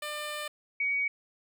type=tone pair in turn; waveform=10% pulse / sine; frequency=598 / 2253 Hz; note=D5 / C#7; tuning=+31 / +28 cents; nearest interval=octave + major seventh; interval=2297 cents; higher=second; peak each=-26 dBFS; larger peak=neither; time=0.02-0.48 / 0.8-1.08 s; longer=first; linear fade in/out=5 ms; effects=none